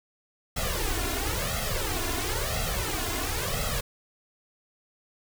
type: noise with flanger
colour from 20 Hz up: pink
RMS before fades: -29 dBFS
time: 0.56-3.81 s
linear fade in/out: 10 ms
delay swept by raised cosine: 1.5 to 2.9 ms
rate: 0.98 Hz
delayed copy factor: +0.95
effects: none